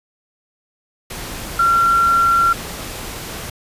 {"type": "tone in noise", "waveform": "sine", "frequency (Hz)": 1369, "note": "F6", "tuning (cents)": -35, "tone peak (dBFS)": -11, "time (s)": [1.59, 2.53], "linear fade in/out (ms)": 5, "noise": "pink", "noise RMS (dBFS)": -29, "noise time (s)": [1.1, 3.5], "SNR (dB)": 15, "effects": ["resampled to 32000 Hz"]}